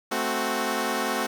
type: chord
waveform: 10% pulse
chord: F# diminished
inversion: first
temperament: equal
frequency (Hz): 220 / 261.6 / 370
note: A3 / C4 / F#4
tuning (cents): 0 / 0 / 0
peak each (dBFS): -21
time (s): 0.11-1.27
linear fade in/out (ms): 10
effects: 9-bit